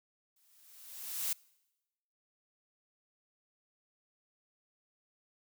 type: noise with exponential growth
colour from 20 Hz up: blue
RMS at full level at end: -32 dBFS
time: 0.36-1.33 s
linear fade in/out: 5 ms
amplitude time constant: 210 ms
effects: noise-tail reverb RT60 1.0 s tail -25 dB re dry